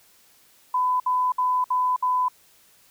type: tone bursts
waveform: sine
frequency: 1004 Hz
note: B5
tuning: 28 cents sharp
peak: -19 dBFS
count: 5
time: 0.74-2.284 s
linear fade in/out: 5 ms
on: 260 ms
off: 61 ms
effects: white hiss -57 dBFS RMS until 2.9 s